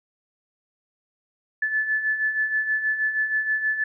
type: beating tone pair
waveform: sine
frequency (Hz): 1733 / 1739.3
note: A6 / A6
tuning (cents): -27 / -20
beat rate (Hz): 6.3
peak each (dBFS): -29 / -22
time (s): 1.62-3.84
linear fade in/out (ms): 5
effects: none